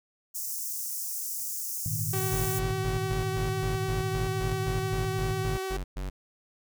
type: high-pass noise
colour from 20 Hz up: white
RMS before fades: -34 dBFS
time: 0.34-2.6 s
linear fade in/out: 20 ms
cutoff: 5500 Hz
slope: 48 dB/octave
type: chord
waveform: sine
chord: Ab suspended second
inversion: none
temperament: equal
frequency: 103.83 / 116.54 / 155.56 Hz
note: Ab2 / Bb2 / Eb3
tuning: 0 / 0 / 0 cents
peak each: -34 dBFS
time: 1.86-5.56 s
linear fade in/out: 0 ms
type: tone with vibrato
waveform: sawtooth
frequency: 379.8 Hz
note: F#4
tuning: 45 cents sharp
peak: -27 dBFS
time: 2.13-5.77 s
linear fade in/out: 5 ms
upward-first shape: square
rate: 10 Hz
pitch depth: 10 cents each way
type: tone bursts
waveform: square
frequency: 47.14 Hz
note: F#1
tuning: 33 cents sharp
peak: -32 dBFS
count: 15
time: 2.32-6.1 s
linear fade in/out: 10 ms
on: 140 ms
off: 120 ms
effects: none